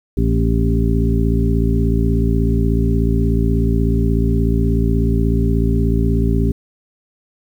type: harmonic tone with a mistuned harmonic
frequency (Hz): 56.5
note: A1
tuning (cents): +47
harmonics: 1 / 2 / 3 / 4 / 5 / 7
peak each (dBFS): -16 / -19 / -21 / -22 / -23 / -24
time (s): 0.17-6.52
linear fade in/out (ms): 5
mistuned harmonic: 5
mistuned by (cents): -17
effects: 8-bit